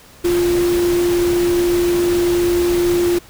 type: tone in noise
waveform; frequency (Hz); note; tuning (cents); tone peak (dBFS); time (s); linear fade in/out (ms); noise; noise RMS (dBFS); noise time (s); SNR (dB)
sine; 349.2; F4; 0; -13; 0.24-3.19; 10; pink; -26; 0.24-3.19; +10
effects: pink hiss -44 dBFS RMS until 3.29 s